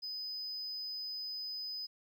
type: tone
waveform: sine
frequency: 5010 Hz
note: D#8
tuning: 11 cents sharp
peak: -36 dBFS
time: 0.02-1.87 s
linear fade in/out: 20 ms
effects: tanh soft clip ceiling -37 dBFS + 12-bit